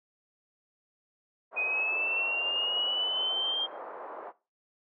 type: band-pass noise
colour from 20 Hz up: pink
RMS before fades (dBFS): -42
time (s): 1.51-4.33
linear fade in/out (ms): 50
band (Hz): 460 to 1200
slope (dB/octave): 24
type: linear sweep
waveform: sine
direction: up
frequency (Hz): 2489 to 3206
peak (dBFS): -27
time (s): 1.56-3.67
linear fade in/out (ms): 20
effects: noise-tail reverb RT60 0.3 s tail -19 dB re dry